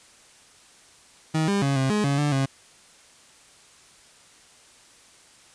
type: tone with pitch steps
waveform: 30% pulse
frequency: 157.9 / 200.2 / 138.7 / 133.2 / 209.9 / 140.5 / 146.8 / 135.2 Hz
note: D#3 / G3 / C#3 / C3 / G#3 / C#3 / D3 / C#3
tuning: +26 / +37 / +1 / +31 / +19 / +24 / 0 / -43 cents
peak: -18 dBFS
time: 1.34-2.46 s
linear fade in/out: 10 ms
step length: 140 ms
effects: white hiss -53 dBFS RMS until 5.54 s + resampled to 22050 Hz